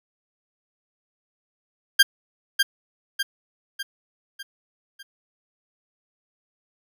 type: tone with echo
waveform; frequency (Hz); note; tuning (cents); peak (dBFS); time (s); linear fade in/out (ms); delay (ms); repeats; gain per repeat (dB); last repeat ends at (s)
20% pulse; 1600; G6; +35; -5; 1.99-2.03; 10; 600; 5; -6; 5.03
effects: none